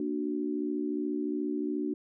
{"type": "chord", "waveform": "sine", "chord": "Bb augmented", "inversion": "none", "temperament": "equal with one note detuned", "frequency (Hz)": [233.1, 295.9, 370], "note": ["Bb3", "D4", "F#4"], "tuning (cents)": [0, 13, 0], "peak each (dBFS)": [-36, -31, -35], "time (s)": [0, 1.94], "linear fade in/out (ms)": 2, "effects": []}